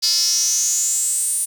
square tone with high-pass filter sweep, 196 Hz, G3, in tune, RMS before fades -19 dBFS, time 0.02-1.46 s, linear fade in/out 20 ms, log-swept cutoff 4800 to 9500 Hz, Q 8.1, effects none

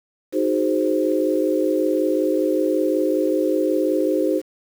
sine chord, Ab dominant seventh, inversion second, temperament equal, 311.1 / 370 / 415.3 / 523.3 Hz, Eb4 / Gb4 / Ab4 / C5, 0 / 0 / 0 / 0 cents, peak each -21 / -23 / -25 / -22 dBFS, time 0.32-4.42 s, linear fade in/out 50 ms, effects 7-bit

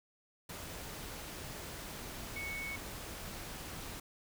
sine tone in noise, 2217 Hz, C#7, in tune, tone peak -39 dBFS, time 2.36-2.76 s, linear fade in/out 5 ms, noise pink, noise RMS -45 dBFS, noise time 0.49-4 s, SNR +3 dB, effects none

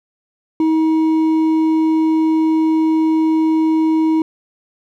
triangle tone with hard clipping, 318.1 Hz, D#4, 38 cents sharp, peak -13 dBFS, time 0.6-4.22 s, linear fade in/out 2 ms, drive 8 dB, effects none

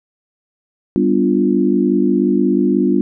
sine chord, G dominant seventh, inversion none, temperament equal with one note detuned, 196 / 246.9 / 292.8 / 349.2 Hz, G3 / B3 / D4 / F4, 0 / 0 / -5 / 0 cents, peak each -17 dBFS, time 0.96-3.01 s, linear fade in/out 0 ms, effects none

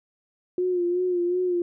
sine tone with vibrato, 356.9 Hz, F4, 38 cents sharp, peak -21 dBFS, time 0.58-1.62 s, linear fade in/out 2 ms, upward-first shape sine, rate 2.7 Hz, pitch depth 45 cents each way, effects none

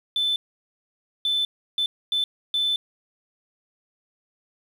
sine tone bursts at uneven times, 3520 Hz, A7, in tune, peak -19 dBFS, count 5, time 0.16-0.36 / 1.25-1.45 / 1.78-1.86 / 2.12-2.24 / 2.54-2.76 s, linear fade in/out 2 ms, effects tanh soft clip ceiling -17 dBFS + 8-bit

